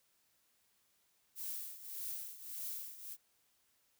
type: noise with tremolo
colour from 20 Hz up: violet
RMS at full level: -41 dBFS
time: 1.35-3.17 s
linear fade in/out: 50 ms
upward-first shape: triangle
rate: 1.7 Hz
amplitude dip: 80%
effects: white hiss -75 dBFS RMS until 3.99 s